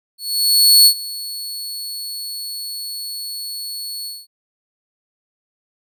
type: tone with ADSR envelope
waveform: sawtooth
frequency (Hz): 4400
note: C#8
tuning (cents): -14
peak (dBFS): -3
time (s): 0.18-4.27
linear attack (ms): 680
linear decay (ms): 77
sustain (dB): -20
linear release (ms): 210
effects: none